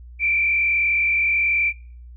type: tone with frequency modulation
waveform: sine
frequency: 2349 Hz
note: D7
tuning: in tune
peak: -17 dBFS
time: 0.19-1.73 s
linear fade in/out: 50 ms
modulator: 41.2 Hz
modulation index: 1.4
effects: noise-tail reverb RT60 0.5 s tail -23 dB re dry + added 60 Hz sine -38 dBFS peak until 2.16 s